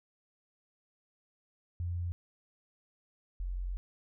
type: tone pair in turn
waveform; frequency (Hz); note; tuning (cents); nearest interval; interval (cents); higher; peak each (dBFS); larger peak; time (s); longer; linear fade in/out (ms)
sine; 87.31 / 44.93; F2 / F1; 0 / +50; octave; 1150; first; -32 / -33; first; 1.8-2.12 / 3.4-3.77; second; 0
effects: none